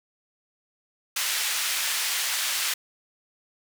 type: band-pass noise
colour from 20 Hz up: pink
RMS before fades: -27 dBFS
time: 1.16-2.74 s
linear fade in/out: 5 ms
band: 1900 to 15000 Hz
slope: 12 dB/octave
effects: none